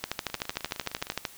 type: two click trains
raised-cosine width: 0.2 ms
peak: -22 / -11 dBFS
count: 17 / 17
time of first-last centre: 0.3-1.121 / 0.04-1.252 s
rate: 19.5 / 13.2 Hz
effects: white hiss -50 dBFS RMS until 1.37 s